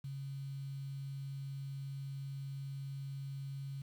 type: tone with quantisation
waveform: sine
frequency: 137.4 Hz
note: C#3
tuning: 15 cents flat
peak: -40 dBFS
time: 0.04-3.82 s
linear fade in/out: 5 ms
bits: 10
effects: none